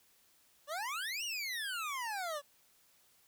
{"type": "exponential two-way sweep", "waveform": "25% pulse", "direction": "up then down", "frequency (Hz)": [554.4, 2960, 554.4], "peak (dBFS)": -33, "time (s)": [0.67, 2.42], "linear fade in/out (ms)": 50, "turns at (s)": 1.24, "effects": ["white hiss -68 dBFS RMS until 3.27 s"]}